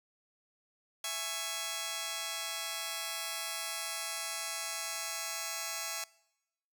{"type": "chord", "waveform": "5% pulse", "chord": "C# minor", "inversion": "first", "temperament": "just", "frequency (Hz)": [665.2, 831.5, 1108.7], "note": ["E5", "G#5", "C#6"], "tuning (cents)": [16, 2, 0], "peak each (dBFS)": -29, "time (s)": [1.04, 6.04], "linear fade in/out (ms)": 2, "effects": ["noise-tail reverb RT60 0.9 s tail -23 dB re dry"]}